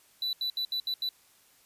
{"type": "tone bursts at uneven times", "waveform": "triangle", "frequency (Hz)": 3971, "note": "B7", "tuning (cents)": 9, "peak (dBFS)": -27, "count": 6, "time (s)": [[0.22, 0.33], [0.41, 0.5], [0.57, 0.65], [0.72, 0.8], [0.87, 0.94], [1.02, 1.09]], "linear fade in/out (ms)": 2, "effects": ["white hiss -62 dBFS RMS until 1.65 s", "resampled to 32000 Hz"]}